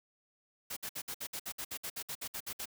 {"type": "noise bursts", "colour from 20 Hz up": "white", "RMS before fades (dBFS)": -40, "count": 16, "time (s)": [0.7, 2.657], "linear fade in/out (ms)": 10, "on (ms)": 67, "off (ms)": 59, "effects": []}